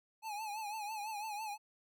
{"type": "tone with vibrato", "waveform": "square", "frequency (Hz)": 850, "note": "G#5", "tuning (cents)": 40, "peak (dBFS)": -40, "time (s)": [0.22, 1.58], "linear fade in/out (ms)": 50, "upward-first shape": "triangle", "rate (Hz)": 6, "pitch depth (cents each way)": 97, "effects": []}